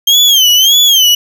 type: tone with vibrato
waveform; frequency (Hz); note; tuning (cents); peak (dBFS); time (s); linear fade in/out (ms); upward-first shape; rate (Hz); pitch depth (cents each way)
35% pulse; 3175; G7; +21; -3; 0.07-1.15; 5; sine; 1.7; 140
effects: none